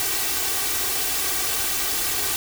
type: noise with comb filter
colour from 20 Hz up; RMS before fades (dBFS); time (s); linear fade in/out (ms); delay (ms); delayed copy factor
white; -24; 0-2.36; 0; 2.6; +0.8
effects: none